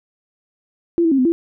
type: tone with pitch steps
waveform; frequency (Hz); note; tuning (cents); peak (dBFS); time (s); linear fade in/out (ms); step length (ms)
sine; 340.3 / 326.8 / 270.4 / 254.4 / 336.3; F4 / E4 / C#4 / C4 / E4; -45 / -15 / -43 / -48 / +35; -12; 0.98-1.32; 0; 68
effects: none